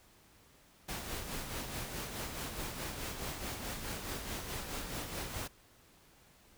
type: noise with tremolo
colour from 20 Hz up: pink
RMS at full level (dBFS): -39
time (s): 0.88-5.48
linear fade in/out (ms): 10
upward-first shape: sine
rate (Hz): 4.7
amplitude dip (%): 45
effects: pink hiss -63 dBFS RMS until 6.57 s